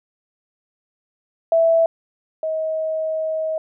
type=tone pair in turn; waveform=sine; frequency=659.3 / 634 Hz; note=E5 / D#5; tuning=0 / +32 cents; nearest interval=minor second; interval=68 cents; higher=first; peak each=-12 / -20 dBFS; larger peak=first; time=1.52-1.86 / 2.43-3.58 s; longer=second; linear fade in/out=2 ms; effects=none